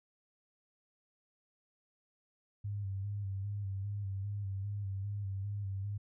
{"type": "tone with vibrato", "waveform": "sine", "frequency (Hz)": 99.6, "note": "G2", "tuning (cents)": 28, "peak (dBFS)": -35, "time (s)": [2.64, 5.98], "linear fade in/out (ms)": 10, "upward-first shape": "square", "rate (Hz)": 2.5, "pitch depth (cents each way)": 43, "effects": []}